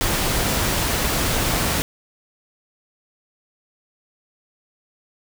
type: noise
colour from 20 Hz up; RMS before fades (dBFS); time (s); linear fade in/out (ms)
pink; -21; 0.01-1.82; 0
effects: none